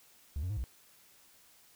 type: tone with pitch steps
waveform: triangle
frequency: 72.4 / 90.1 / 105.3 / 62.4 Hz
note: D2 / F#2 / G#2 / B1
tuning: -24 / -45 / +24 / +19 cents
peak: -30 dBFS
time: 0.36-0.64 s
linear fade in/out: 0 ms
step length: 70 ms
effects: tanh soft clip ceiling -27 dBFS + white hiss -62 dBFS RMS until 1.75 s